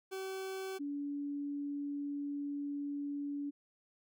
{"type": "tone pair in turn", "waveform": ["40% pulse", "sine"], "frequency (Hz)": [382, 286.2], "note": ["G4", "D4"], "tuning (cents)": [-45, -45], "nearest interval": "perfect fourth", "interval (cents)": 500, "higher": "first", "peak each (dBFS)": [-38, -36], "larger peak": "second", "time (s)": [[0.11, 0.79], [0.79, 3.51]], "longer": "second", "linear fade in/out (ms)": 20, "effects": []}